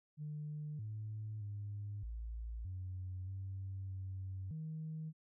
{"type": "tone with pitch steps", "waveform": "sine", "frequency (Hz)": [150.3, 107.5, 102.5, 56.3, 92.3, 96.1, 94.9, 157.5], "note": ["D3", "A2", "G#2", "A1", "F#2", "G2", "F#2", "D#3"], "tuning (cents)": [40, -40, -22, 40, -4, -34, 44, 21], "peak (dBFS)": -40, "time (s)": [0.17, 5.13], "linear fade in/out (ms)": 50, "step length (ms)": 620, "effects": ["tanh soft clip ceiling -36 dBFS"]}